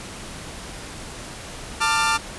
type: tone cluster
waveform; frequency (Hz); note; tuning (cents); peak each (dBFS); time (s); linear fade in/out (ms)
sawtooth; 891 / 1184 / 1393; A5 / D6 / F6; +22 / +14 / -5; -19; 1.8-2.18; 20
effects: pink hiss -36 dBFS RMS until 2.38 s + resampled to 24000 Hz